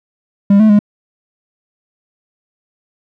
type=tone with pitch steps; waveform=triangle; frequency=200.1 / 216.9 / 206.9 Hz; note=G3 / A3 / G#3; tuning=+36 / -25 / -6 cents; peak=-3 dBFS; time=0.5-0.791 s; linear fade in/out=5 ms; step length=97 ms; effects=none